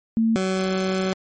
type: tone pair in turn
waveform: sine / 20% pulse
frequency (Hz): 225 / 188.5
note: A3 / F#3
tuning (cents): +39 / +32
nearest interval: minor third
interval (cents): 307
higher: first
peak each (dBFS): -16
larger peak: neither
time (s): 0.17-0.36 / 0.36-1.13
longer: second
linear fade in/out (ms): 0
effects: MP3 32 kbps